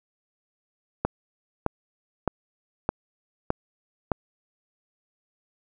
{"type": "click train", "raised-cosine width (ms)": 1, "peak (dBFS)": -8, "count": 6, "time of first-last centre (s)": [1.05, 4.117], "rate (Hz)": 1.63, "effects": []}